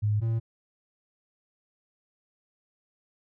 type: tone pair in turn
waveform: sine / triangle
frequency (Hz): 105.2 / 113.71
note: G#2 / A#2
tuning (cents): +23 / -43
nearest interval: minor second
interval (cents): 134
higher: second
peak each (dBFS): -22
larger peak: neither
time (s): 0.02-0.21 / 0.21-0.4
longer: neither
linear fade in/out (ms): 20
effects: none